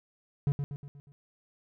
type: tone with echo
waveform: triangle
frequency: 142.3 Hz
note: C#3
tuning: 46 cents sharp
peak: -21 dBFS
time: 0.47-0.52 s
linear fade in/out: 0 ms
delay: 120 ms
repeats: 5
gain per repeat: -6 dB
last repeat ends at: 1.12 s
effects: none